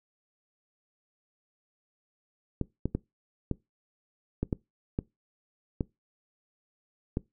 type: clicks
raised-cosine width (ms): 3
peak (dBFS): -15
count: 9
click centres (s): 2.613 / 2.856 / 2.95 / 3.513 / 4.43 / 4.528 / 4.989 / 5.808 / 7.171
effects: noise-tail reverb RT60 0.2 s tail -22 dB re dry